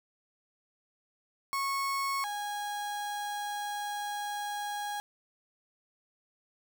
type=tone pair in turn; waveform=35% pulse; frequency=1100 / 824.1 Hz; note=C#6 / G#5; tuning=-14 / -14 cents; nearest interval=perfect fourth; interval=500 cents; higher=first; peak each=-28 / -32 dBFS; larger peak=first; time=1.53-2.24 / 2.24-5 s; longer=second; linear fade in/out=0 ms; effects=none